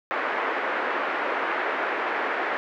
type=band-pass noise; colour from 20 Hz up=white; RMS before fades=-27 dBFS; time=0.11-2.57 s; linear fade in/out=0 ms; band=320 to 1900 Hz; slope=24 dB/octave; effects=none